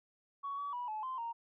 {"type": "tone with pitch steps", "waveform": "sine", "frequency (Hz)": [1119, 1139, 976, 861, 1038, 929], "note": ["C#6", "C#6", "B5", "A5", "C6", "A#5"], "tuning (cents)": [16, 47, -21, -38, -14, -6], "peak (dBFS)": -36, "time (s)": [0.43, 1.33], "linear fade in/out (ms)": 20, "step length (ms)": 150, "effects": ["tanh soft clip ceiling -32 dBFS"]}